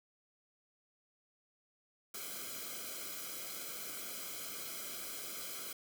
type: noise with comb filter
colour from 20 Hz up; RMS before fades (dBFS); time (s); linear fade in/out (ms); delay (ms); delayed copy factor
white; -44; 2.14-5.73; 5; 1.1; -1
effects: none